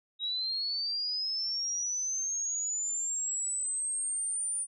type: linear sweep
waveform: sine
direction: up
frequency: 3800 to 9360 Hz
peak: -30 dBFS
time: 0.19-4.67 s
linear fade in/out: 50 ms
effects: none